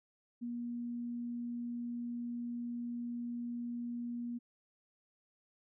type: tone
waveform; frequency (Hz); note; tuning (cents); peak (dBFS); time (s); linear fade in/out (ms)
sine; 238.9; A#3; +43; -37; 0.41-4.39; 20
effects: none